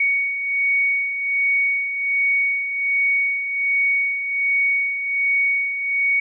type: beating tone pair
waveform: sine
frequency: 2234 / 2235.3 Hz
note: C#7 / C#7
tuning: +13 / +14 cents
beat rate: 1.3 Hz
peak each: -26 / -18 dBFS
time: 0-6.2 s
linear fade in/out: 5 ms
effects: none